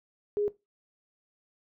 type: tone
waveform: sine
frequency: 413.5 Hz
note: G#4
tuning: 8 cents flat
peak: -25 dBFS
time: 0.37-0.48 s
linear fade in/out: 0 ms
effects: noise-tail reverb RT60 0.2 s tail -17 dB re dry